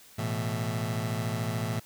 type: chord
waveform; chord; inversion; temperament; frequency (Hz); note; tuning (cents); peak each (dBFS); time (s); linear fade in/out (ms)
sawtooth; A suspended second; none; just; 110 / 123.75 / 165; A2 / B2 / E3; 0 / +4 / +2; -27 / -30 / -31; 0.18-1.8; 10
effects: white hiss -54 dBFS RMS until 1.85 s